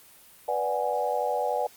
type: chord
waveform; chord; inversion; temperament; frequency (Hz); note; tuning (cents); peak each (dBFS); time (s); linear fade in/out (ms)
sine; G# half-diminished seventh; first; equal; 493.9 / 587.3 / 740 / 830.6; B4 / D5 / F#5 / G#5; 0 / 0 / 0 / 0; -30; 0.48-1.67; 5
effects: white hiss -53 dBFS RMS until 1.76 s + Opus 32 kbps